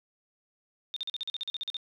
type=tone bursts; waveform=sine; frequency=3643 Hz; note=A#7; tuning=41 cents flat; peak=-31 dBFS; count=13; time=0.94-1.768 s; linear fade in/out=0 ms; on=24 ms; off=43 ms; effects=none

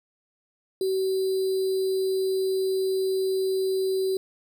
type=tone with sample-and-hold; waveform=sine; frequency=380 Hz; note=F#4; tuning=46 cents sharp; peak=-22 dBFS; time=0.81-4.17 s; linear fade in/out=2 ms; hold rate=4410 Hz; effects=none

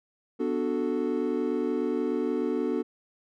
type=chord; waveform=triangle; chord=B minor seventh; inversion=none; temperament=equal; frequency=246.9 / 293.7 / 370 / 440 Hz; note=B3 / D4 / F#4 / A4; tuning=0 / 0 / 0 / 0 cents; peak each=-29 dBFS; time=0.39-2.83 s; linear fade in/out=20 ms; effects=none

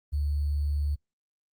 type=tone with sample-and-hold; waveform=sine; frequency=72.8 Hz; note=D2; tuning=15 cents flat; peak=-25 dBFS; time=0.12-0.96 s; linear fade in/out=20 ms; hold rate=4410 Hz; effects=noise-tail reverb RT60 0.1 s tail -22 dB re dry + Opus 32 kbps

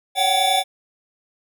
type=tone cluster; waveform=square; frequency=559 / 740 / 770 / 3508 Hz; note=C#5 / F#5 / G5 / A7; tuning=+14 / 0 / -31 / -6 cents; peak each=-29 / -23 / -20 / -22 dBFS; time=0.15-0.64 s; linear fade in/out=50 ms; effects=none

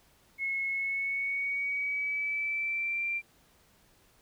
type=tone with pitch glide; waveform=sine; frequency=2180 to 2364 Hz; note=C#7 to D7; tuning=-29 to +11 cents; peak=-29 dBFS; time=0.38-3.22 s; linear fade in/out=50 ms; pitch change=+140 cents; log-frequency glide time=0.68-3.06 s; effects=pink hiss -64 dBFS RMS until 4.21 s

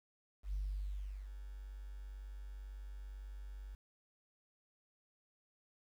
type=tone with ADSR envelope; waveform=sine; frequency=49 Hz; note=G1; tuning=in tune; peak=-34 dBFS; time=0.43-3.75 s; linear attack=100 ms; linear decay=740 ms; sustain=-11 dB; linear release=3 ms; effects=tanh soft clip ceiling -32 dBFS + 11-bit

